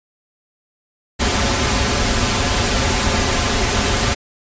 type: noise with comb filter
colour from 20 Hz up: pink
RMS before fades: -17 dBFS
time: 1.19-4.15 s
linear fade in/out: 20 ms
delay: 6.3 ms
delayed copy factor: -0.65
effects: resampled to 16000 Hz